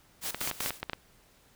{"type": "noise with tremolo", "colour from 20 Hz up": "white", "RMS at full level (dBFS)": -34, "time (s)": [0.21, 0.81], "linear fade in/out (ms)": 50, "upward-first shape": "square", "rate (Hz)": 5.1, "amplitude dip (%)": 80}
{"type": "clicks", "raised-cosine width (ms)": 0.3, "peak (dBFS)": -16, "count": 10, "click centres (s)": [0.346, 0.414, 0.475, 0.513, 0.606, 0.661, 0.706, 0.83, 0.897, 0.933]}
{"effects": ["pink hiss -62 dBFS RMS until 1.55 s"]}